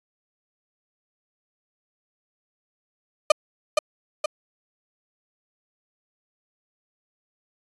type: tone with echo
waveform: 35% pulse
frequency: 607 Hz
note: D#5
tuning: 43 cents flat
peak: -9 dBFS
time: 3.3-3.32 s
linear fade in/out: 5 ms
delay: 470 ms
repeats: 2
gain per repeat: -5 dB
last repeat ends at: 4.26 s
effects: resampled to 24000 Hz